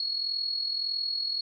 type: tone with amplitude modulation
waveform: sine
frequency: 4333 Hz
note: C#8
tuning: 40 cents flat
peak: -25 dBFS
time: 0-1.41 s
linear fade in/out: 2 ms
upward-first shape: sine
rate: 41.7 Hz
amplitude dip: 60%
effects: none